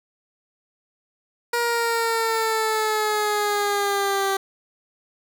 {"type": "exponential sweep", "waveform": "15% pulse", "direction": "down", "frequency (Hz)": [476.1, 388.5], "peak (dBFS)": -14, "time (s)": [1.53, 4.37], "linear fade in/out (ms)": 5, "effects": []}